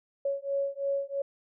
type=beating tone pair; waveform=sine; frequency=554.4 / 557.4 Hz; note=C#5 / C#5; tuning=0 / +9 cents; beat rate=3 Hz; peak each=-31 dBFS; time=0.25-1.22 s; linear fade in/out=5 ms; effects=none